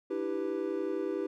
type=chord; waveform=triangle; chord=E minor seventh; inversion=third; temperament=equal with one note detuned; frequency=298.6 / 329.6 / 392 / 493.9 Hz; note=D4 / E4 / G4 / B4; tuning=+29 / 0 / 0 / 0 cents; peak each=-37 / -34 / -32 / -36 dBFS; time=0.1-1.27 s; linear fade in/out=10 ms; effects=none